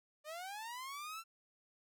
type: linear sweep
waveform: sawtooth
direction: up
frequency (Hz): 589 to 1361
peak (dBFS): -40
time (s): 0.24-1.24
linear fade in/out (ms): 50
effects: none